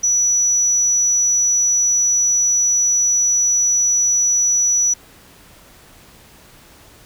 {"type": "tone", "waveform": "sine", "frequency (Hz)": 5900, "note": "F#8", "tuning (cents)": -6, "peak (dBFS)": -12, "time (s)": [0.03, 4.94], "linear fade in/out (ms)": 10, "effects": ["tanh soft clip ceiling -8 dBFS", "pink hiss -46 dBFS RMS until 7.05 s"]}